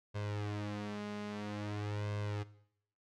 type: tone with flanger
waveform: sawtooth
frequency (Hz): 103.83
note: G#2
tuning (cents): 0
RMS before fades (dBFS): -40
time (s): 0.14-2.44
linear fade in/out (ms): 20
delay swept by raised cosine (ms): 1.9 to 4.9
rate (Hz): 0.5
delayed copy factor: +0.8
effects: noise-tail reverb RT60 0.7 s tail -18 dB re dry + low-pass 5000 Hz 12 dB/octave